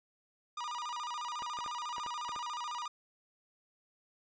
45% pulse tone with vibrato, 1082 Hz, C#6, 42 cents flat, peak -37 dBFS, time 0.57-2.88 s, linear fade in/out 5 ms, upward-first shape square, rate 14 Hz, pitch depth 200 cents each way
clicks, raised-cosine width 0.5 ms, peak -30 dBFS, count 7, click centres 1.422 / 1.588 / 1.662 / 1.982 / 2.063 / 2.292 / 2.362 s
effects resampled to 16000 Hz

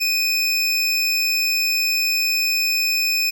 square tone pair together, 2489 / 5274 Hz, D#7 / E8, 0 / 0 cents, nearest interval octave + minor second, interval 1300 cents, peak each -21 dBFS, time 0-3.31 s, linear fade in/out 20 ms, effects none

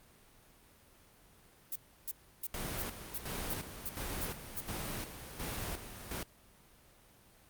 violet noise bursts, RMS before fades -37 dBFS, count 9, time 1.72-4.604 s, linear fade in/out 2 ms, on 36 ms, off 320 ms
pink noise with tremolo, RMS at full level -39 dBFS, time 2.54-6.23 s, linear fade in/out 2 ms, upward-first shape square, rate 1.4 Hz, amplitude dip 60%
effects pink hiss -62 dBFS RMS until 7.49 s + Opus 32 kbps

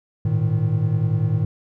triangle chord, Ab suspended second, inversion none, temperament equal with one note detuned, 103.83 / 113.88 / 155.56 Hz, Ab2 / Bb2 / Eb3, 0 / -40 / 0 cents, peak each -21 / -19 / -20 dBFS, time 0.25-1.45 s, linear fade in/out 5 ms, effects none

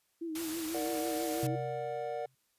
sine tone with vibrato, 323.9 Hz, E4, 30 cents flat, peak -35 dBFS, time 0.21-1.56 s, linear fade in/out 10 ms, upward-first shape triangle, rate 6.1 Hz, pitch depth 80 cents each way
white noise, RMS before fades -41 dBFS, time 0.35-1.47 s, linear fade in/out 5 ms
triangle chord, Bb augmented, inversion none, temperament equal with one note detuned, 466.2 / 587.3 / 732.8 Hz, Bb4 / D5 / F#5, 0 / 0 / -17 cents, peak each -37 dBFS, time 0.74-2.26 s, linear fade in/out 5 ms
sine tone with exponential decay, 130.81 Hz, C3, in tune, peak -30 dBFS, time 1.43-2.35 s, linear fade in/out 2 ms, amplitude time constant 200 ms
effects white hiss -75 dBFS RMS until 2.58 s + resampled to 32000 Hz

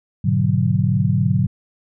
sine chord, G# half-diminished seventh, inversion none, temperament equal, 103.83 / 123.47 / 146.83 / 185 Hz, G#2 / B2 / D3 / F#3, 0 / 0 / 0 / 0 cents, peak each -20 dBFS, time 0.24-1.47 s, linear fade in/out 10 ms, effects none

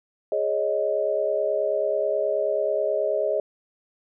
sine chord, Ab suspended fourth, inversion none, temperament just, 415.3 / 553.7 / 623 Hz, Ab4 / Db5 / Eb5, 0 / -2 / +2 cents, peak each -27 / -26 / -24 dBFS, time 0.32-3.4 s, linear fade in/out 2 ms, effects none

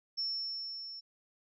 sine tone with level ramp, 5400 Hz, E8, 41 cents sharp, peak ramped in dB -31 to -43 dBFS, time 0.17-1.01 s, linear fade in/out 20 ms, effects none

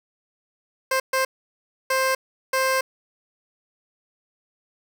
15% pulse tone bursts at uneven times, 525 Hz, C5, 6 cents sharp, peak -13 dBFS, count 4, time 0.91-1 / 1.13-1.25 / 1.9-2.15 / 2.53-2.81 s, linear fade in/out 5 ms, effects none

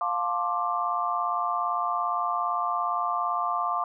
sine chord, D minor seventh, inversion first, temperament just, 704.8 / 881 / 1057.2 / 1174.7 Hz, F5 / A5 / C6 / D6, +16 / +2 / +18 / 0 cents, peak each -30 / -34 / -30 / -28 dBFS, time 0.01-3.84 s, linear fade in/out 2 ms, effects none

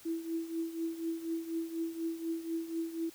sine tone with tremolo, 329.6 Hz, E4, in tune, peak -30 dBFS, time 0.05-3.1 s, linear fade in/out 10 ms, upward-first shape triangle, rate 4.1 Hz, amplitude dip 80%, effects white hiss -56 dBFS RMS until 3.14 s

